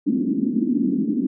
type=band-pass noise; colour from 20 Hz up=white; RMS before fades=-21 dBFS; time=0.06-1.27 s; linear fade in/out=10 ms; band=200 to 300 Hz; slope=48 dB/octave; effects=none